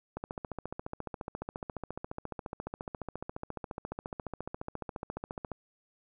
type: click train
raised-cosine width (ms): 1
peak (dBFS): -23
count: 78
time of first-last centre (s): 0.17-5.517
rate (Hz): 14.4
effects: none